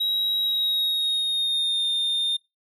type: tone with pitch glide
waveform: triangle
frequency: 3839 to 3636 Hz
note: B7 to A#7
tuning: -50 to -44 cents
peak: -20 dBFS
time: 0-2.37 s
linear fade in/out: 10 ms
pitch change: -94 cents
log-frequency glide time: 0.4-1.87 s
effects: noise-tail reverb RT60 0.2 s tail -22 dB re dry